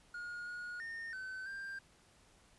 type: tone with pitch steps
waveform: triangle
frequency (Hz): 1433 / 1444 / 1829 / 1525 / 1586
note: F6 / F#6 / A#6 / G6 / G6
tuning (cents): +44 / -43 / -33 / -48 / +20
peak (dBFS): -40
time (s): 0.14-1.79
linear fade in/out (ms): 5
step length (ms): 330
effects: pink hiss -66 dBFS RMS until 2.58 s + resampled to 24000 Hz